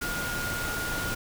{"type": "tone in noise", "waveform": "sine", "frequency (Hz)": 1424, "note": "F6", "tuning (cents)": 33, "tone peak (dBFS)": -32, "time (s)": [0.01, 1.15], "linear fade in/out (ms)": 10, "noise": "pink", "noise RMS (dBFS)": -33, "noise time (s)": [0.01, 1.15], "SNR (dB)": -2, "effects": []}